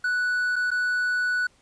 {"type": "tone with dropouts", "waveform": "triangle", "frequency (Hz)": 1480, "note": "F#6", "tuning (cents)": 0, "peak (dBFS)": -20, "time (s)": [0.04, 1.47], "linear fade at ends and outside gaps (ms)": 5, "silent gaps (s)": [[0.559, 0.562], [0.706, 0.714]], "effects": ["pink hiss -61 dBFS RMS until 1.61 s", "resampled to 22050 Hz"]}